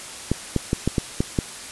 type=clicks; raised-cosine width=3 ms; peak=-6 dBFS; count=7; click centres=0.316 / 0.563 / 0.731 / 0.876 / 0.982 / 1.205 / 1.388 s; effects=white hiss -36 dBFS RMS until 1.71 s + resampled to 24000 Hz